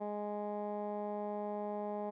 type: tone with low-pass filter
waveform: 15% pulse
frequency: 207.7 Hz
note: G#3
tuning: in tune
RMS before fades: -39 dBFS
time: 0-2.11 s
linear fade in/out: 20 ms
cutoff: 820 Hz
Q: 2
effects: none